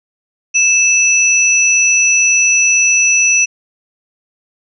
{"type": "tone pair together", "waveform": "sine", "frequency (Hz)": [2631, 5902], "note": ["E7", "F#8"], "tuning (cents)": [-4, -5], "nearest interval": "octave + major second", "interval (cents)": 1399, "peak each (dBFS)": -11, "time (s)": [0.54, 3.46], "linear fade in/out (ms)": 20, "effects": []}